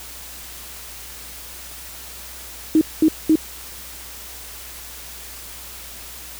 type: tone bursts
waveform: sine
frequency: 314.7 Hz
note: D#4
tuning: 20 cents sharp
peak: -10 dBFS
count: 3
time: 2.75-3.356 s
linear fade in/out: 2 ms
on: 62 ms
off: 210 ms
effects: added 60 Hz sine -44 dBFS peak until 6.39 s + white hiss -37 dBFS RMS until 6.39 s